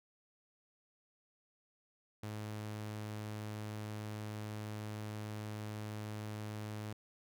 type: tone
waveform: sawtooth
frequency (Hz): 106.4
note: G#2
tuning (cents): +42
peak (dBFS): -37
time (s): 2.23-6.93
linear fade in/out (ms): 5
effects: none